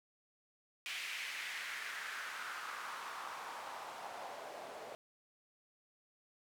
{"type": "noise with band-pass filter sweep", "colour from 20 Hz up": "white", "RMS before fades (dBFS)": -45, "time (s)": [0.86, 4.95], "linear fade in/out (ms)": 0, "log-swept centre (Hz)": [2500, 580], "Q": 2.5, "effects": []}